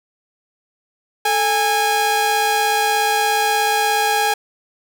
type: tone pair together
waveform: sawtooth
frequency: 438.9 / 821 Hz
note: A4 / G#5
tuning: -4 / -20 cents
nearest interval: major seventh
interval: 1084 cents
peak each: -19 / -12 dBFS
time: 1.25-4.34 s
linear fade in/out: 5 ms
effects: none